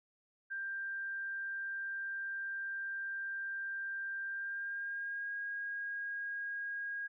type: tone with pitch glide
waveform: sine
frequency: 1585 to 1633.3 Hz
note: G6 to G#6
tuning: +19 to -29 cents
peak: -37 dBFS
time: 0.5-7.08 s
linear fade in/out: 20 ms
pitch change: +52 cents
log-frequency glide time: 4.27-5.31 s
effects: none